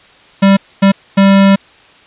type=tone bursts at uneven times; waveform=square; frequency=196 Hz; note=G3; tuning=in tune; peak=-5 dBFS; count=3; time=0.42-0.57 / 0.82-0.92 / 1.17-1.56 s; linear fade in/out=10 ms; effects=white hiss -43 dBFS RMS until 2.06 s + resampled to 8000 Hz